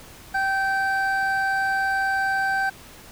triangle tone pair together, 777 / 1554 Hz, G5 / G6, -16 / -16 cents, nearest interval octave, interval 1200 cents, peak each -22 / -21 dBFS, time 0.34-2.7 s, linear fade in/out 10 ms, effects pink hiss -45 dBFS RMS until 3.11 s

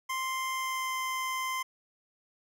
25% pulse tone with pitch glide, 1046.5 to 1039.9 Hz, C6 to C6, 0 to -11 cents, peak -27 dBFS, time 0.09-1.63 s, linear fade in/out 10 ms, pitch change -11 cents, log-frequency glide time 0.54-0.94 s, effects none

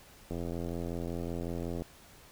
click train, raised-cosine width 2 ms, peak -24 dBFS, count 130, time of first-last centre 0.31-1.821 s, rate 85.4 Hz, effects pink hiss -56 dBFS RMS until 2.31 s

